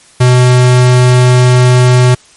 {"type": "tone", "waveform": "square", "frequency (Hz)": 125.2, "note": "B2", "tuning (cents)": 24, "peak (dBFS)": -4, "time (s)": [0.2, 2.15], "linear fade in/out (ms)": 10, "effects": ["white hiss -42 dBFS RMS until 2.36 s", "MP3 48 kbps"]}